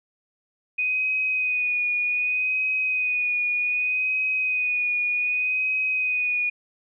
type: tone with vibrato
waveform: sine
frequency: 2489 Hz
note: D#7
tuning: in tune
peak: -21 dBFS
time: 0.78-6.5 s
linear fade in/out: 10 ms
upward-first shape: sine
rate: 0.65 Hz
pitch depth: 28 cents each way
effects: none